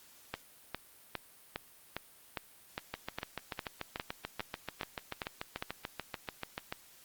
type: two click trains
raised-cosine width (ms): 0.3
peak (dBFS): -20 / -19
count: 27 / 14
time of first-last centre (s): 2.94-6.725 / 0.34-5.625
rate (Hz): 6.87 / 2.46
effects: white hiss -59 dBFS RMS until 7.04 s + Opus 48 kbps